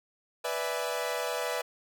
sawtooth chord, E dominant seventh, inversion second, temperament equal, 493.9 / 587.3 / 659.3 / 830.6 Hz, B4 / D5 / E5 / G#5, 0 / 0 / 0 / 0 cents, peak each -30 / -32 / -32 / -36 dBFS, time 0.44-1.62 s, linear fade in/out 10 ms, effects none

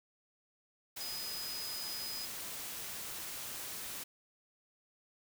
sine tone in noise, 5000 Hz, D#8, 8 cents sharp, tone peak -41 dBFS, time 1-2.26 s, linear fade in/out 10 ms, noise white, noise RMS -43 dBFS, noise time 0.96-4.04 s, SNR -1 dB, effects none

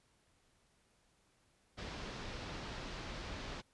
pink low-pass noise, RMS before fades -45 dBFS, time 1.77-3.62 s, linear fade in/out 20 ms, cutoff 5300 Hz, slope 24 dB/octave, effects pink hiss -73 dBFS RMS until 3.73 s + resampled to 24000 Hz

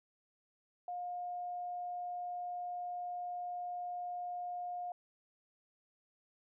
sine tone, 712 Hz, F5, 33 cents sharp, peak -38 dBFS, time 0.88-4.92 s, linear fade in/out 2 ms, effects none

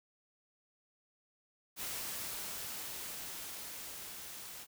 white noise with level ramp, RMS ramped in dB -40 to -48 dBFS, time 1.76-4.67 s, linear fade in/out 50 ms, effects none

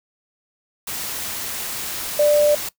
sine tone in noise, 591 Hz, D5, 11 cents sharp, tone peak -12 dBFS, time 2.19-2.55 s, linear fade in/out 5 ms, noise white, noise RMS -28 dBFS, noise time 0.87-2.69 s, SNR +13 dB, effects noise-tail reverb RT60 0.1 s tail -19 dB re dry

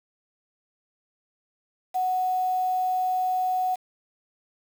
sine tone with quantisation, 740 Hz, F#5, in tune, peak -22 dBFS, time 1.94-3.76 s, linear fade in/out 20 ms, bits 7, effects none

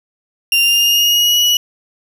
35% pulse tone with pitch glide, 2783 to 2928 Hz, F7 to F#7, -7 to -19 cents, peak -8 dBFS, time 0.52-1.57 s, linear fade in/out 2 ms, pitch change +88 cents, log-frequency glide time 0.62-1.42 s, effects none

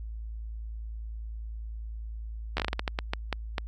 slowing click train, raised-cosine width 0.3 ms, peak -12 dBFS, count 13, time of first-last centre 2.57-3.582 s, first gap 12 ms, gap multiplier 1.32, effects added 55 Hz sine -35 dBFS peak until 3.67 s

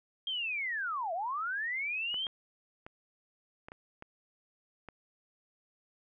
sine linear two-way sweep, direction down then up, 3235 to 640 to 3235 Hz, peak -32 dBFS, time 0.27-2.27 s, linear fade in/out 2 ms, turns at 1.13 s
clicks, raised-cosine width 0.5 ms, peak -30 dBFS, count 7, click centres 2.143 / 2.268 / 2.865 / 3.685 / 3.719 / 4.024 / 4.887 s
effects none

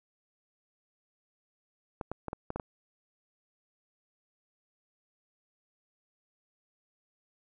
clicks, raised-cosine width 1 ms, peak -21 dBFS, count 7, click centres 2.012 / 2.116 / 2.283 / 2.331 / 2.504 / 2.56 / 2.598 s, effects none

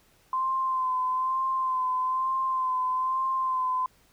sine tone with vibrato, 1036 Hz, C6, 17 cents flat, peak -24 dBFS, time 0.33-3.86 s, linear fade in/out 2 ms, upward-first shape sine, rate 1.1 Hz, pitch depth 29 cents each way, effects pink hiss -62 dBFS RMS until 4.12 s

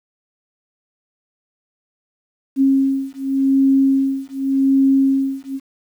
sine beating tone pair, 270 / 270.87 Hz, C#4 / C#4, -45 / -40 cents, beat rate 0.87 Hz, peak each -16 dBFS, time 2.56-5.6 s, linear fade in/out 50 ms, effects 8-bit

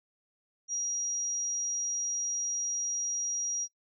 sine tone, 5730 Hz, F8, 44 cents sharp, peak -29 dBFS, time 0.68-3.68 s, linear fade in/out 50 ms, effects noise-tail reverb RT60 0.1 s tail -25 dB re dry

